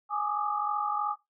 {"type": "tone cluster", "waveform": "sine", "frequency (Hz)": [833, 1168, 1211, 1264], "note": ["G#5", "D6", "D#6", "D#6"], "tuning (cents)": [5, -10, -47, 27], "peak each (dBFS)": [-31, -34, -33, -36], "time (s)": [0.09, 1.16], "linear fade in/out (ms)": 50, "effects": ["noise-tail reverb RT60 0.2 s tail -18 dB re dry"]}